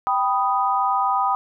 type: chord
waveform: sine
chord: G augmented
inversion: none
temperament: equal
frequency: 784 / 987.8 / 1244.5 Hz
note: G5 / B5 / D#6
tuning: 0 / 0 / 0 cents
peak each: -22 dBFS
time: 0.07-1.35 s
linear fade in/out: 0 ms
effects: none